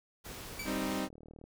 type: noise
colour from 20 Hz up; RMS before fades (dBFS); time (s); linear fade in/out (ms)
pink; -45; 0.24-1.01; 20
type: tone with exponential decay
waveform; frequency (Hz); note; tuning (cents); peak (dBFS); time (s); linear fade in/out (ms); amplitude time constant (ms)
sawtooth; 2305; D7; -33; -33; 0.59-0.89; 5; 65
type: chord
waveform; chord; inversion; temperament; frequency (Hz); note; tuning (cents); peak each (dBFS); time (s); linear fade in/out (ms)
sawtooth; C minor; second; equal; 196 / 261.6 / 311.1; G3 / C4 / Eb4; 0 / 0 / 0; -33 / -33 / -33; 0.64-1.09; 50
type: click train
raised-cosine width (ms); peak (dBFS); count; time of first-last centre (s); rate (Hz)
2; -38; 23; 0.87-1.44; 38.6
effects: none